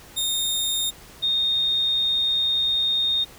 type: tone pair in turn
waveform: sawtooth / sine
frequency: 3671 / 3685 Hz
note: A#7 / A#7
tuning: -27 / -21 cents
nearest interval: unison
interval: 6 cents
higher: second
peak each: -19 dBFS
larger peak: neither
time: 0.16-0.91 / 1.22-3.25 s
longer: second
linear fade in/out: 20 ms
effects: added 50 Hz sine -54 dBFS peak until 3.38 s + pink hiss -46 dBFS RMS until 3.38 s